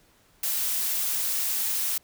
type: noise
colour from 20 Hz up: blue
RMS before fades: -27 dBFS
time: 0.43-1.98 s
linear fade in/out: 5 ms
effects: pink hiss -61 dBFS RMS until 2.03 s